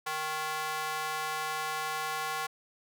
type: tone with high-pass filter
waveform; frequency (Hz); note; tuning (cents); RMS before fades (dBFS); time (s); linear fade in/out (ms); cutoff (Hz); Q
square; 155.56; D#3; 0; -34; 0.06-2.47; 10; 980; 1.7
effects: none